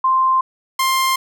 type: tone pair in turn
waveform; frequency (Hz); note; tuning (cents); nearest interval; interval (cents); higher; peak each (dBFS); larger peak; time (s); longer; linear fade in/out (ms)
sine / sawtooth; 1046.5 / 1054.4; C6 / C6; 0 / +13; unison; 13; second; -12 / -11; second; 0.04-0.41 / 0.79-1.16; neither; 5
effects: none